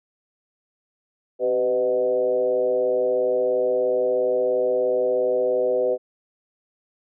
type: tone with frequency modulation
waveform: sine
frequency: 502 Hz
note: B4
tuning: 28 cents sharp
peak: -18 dBFS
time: 1.39-5.98 s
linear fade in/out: 50 ms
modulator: 117 Hz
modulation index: 0.93
effects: none